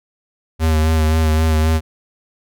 square tone with vibrato, 79 Hz, D#2, 27 cents sharp, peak -13 dBFS, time 0.59-1.81 s, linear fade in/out 50 ms, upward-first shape sine, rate 3.8 Hz, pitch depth 29 cents each way, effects none

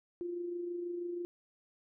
sine tone with amplitude modulation, 349.2 Hz, F4, in tune, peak -34 dBFS, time 0.21-1.25 s, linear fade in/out 0 ms, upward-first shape sine, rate 26.2 Hz, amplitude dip 40%, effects none

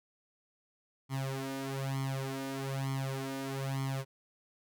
sawtooth tone with flanger, 135 Hz, C#3, 45 cents flat, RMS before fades -36 dBFS, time 1.09-4.05 s, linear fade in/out 50 ms, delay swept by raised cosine 0.93 to 3.33 ms, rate 1.1 Hz, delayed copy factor +1, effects none

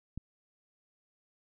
click, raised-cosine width 5 ms, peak -26 dBFS, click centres 0.176 s, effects none

